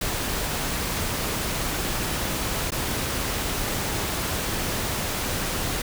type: noise with dropouts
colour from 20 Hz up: pink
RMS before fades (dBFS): -27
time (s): 0.01-5.82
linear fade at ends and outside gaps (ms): 5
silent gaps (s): 2.706-2.719
effects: none